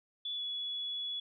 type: tone with pitch glide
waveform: sine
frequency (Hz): 3441 to 3394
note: A7 to G#7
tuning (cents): -39 to +37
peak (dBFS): -35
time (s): 0.25-1.2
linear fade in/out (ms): 5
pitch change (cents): -24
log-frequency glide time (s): 0.35-0.42
effects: none